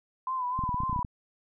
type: tone with vibrato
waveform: sine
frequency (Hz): 1014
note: B5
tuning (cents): +45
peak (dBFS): -28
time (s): 0.27-1.03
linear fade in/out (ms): 2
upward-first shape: sine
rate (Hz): 3.8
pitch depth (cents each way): 55
type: clicks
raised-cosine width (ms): 5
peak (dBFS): -22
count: 11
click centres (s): 0.591 / 0.638 / 0.692 / 0.744 / 0.804 / 0.835 / 0.896 / 0.929 / 0.962 / 0.992 / 1.048
effects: none